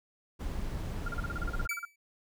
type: noise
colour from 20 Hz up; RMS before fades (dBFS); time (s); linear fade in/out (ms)
brown; -35; 0.39-1.67; 20
type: tone bursts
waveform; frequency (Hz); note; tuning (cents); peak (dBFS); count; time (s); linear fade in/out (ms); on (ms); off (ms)
sine; 1396.9; F6; 0; -34; 14; 1.06-1.852; 5; 25; 34
type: tone with exponential decay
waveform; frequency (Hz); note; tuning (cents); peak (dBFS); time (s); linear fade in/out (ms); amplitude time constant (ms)
45% pulse; 2302; D7; -35; -29; 1.69-1.96; 5; 57
effects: none